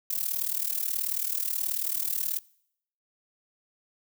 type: noise with amplitude modulation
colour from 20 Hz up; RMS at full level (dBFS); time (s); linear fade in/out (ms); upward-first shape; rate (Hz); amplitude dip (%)
violet; -26; 0.1-2.39; 5; sine; 38.5; 85
effects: noise-tail reverb RT60 0.7 s tail -23 dB re dry